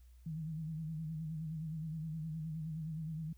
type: tone with vibrato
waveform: sine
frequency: 158.5 Hz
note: D#3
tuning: 32 cents sharp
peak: -38 dBFS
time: 0.26-3.33 s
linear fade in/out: 5 ms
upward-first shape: sine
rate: 9.6 Hz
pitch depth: 64 cents each way
effects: added 61 Hz sine -56 dBFS peak until 3.37 s + white hiss -75 dBFS RMS until 3.37 s